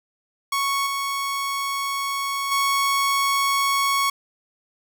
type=tone with level steps; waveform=sawtooth; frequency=1108 Hz; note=C#6; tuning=1 cent flat; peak=-17 / -20 / -15 dBFS; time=0.52-4.1 s; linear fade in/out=5 ms; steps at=0.86 / 2.51 s; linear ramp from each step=10 ms; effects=none